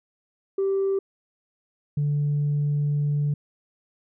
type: tone pair in turn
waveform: sine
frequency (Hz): 389.8 / 146.01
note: G4 / D3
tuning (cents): -10 / -10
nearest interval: octave + perfect fourth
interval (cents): 1700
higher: first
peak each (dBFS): -19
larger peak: neither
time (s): 0.58-0.99 / 1.97-3.34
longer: second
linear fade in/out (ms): 5
effects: tanh soft clip ceiling -18 dBFS